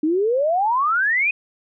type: exponential sweep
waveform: sine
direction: up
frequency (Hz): 296.7 to 2548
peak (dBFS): -16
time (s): 0.03-1.31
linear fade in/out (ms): 5
effects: none